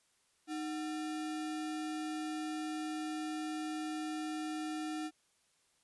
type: tone with sample-and-hold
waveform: sine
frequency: 309.4 Hz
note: D#4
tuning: 10 cents flat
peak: -36 dBFS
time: 0.47-5.11 s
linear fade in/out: 50 ms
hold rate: 1050 Hz
effects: white hiss -73 dBFS RMS until 5.83 s + resampled to 24000 Hz